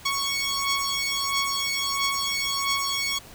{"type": "beating tone pair", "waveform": "10% pulse", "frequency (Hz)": [1108.7, 1110.2], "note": ["C#6", "C#6"], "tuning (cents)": [0, 2], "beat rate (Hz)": 1.5, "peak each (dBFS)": [-18, -19], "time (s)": [0.05, 3.19], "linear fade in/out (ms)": 10, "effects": ["pink hiss -46 dBFS RMS until 3.34 s"]}